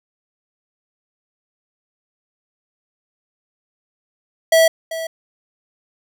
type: tone with echo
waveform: square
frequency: 652 Hz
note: E5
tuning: 19 cents flat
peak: -10 dBFS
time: 4.52-4.68 s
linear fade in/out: 5 ms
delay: 390 ms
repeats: 1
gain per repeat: -14 dB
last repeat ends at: 5.07 s
effects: none